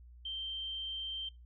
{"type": "tone", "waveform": "sine", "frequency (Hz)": 3136, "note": "G7", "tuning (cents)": 0, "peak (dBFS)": -37, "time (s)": [0.25, 1.29], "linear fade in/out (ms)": 5, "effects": ["noise-tail reverb RT60 0.2 s tail -21 dB re dry", "added 60 Hz sine -52 dBFS peak until 1.45 s"]}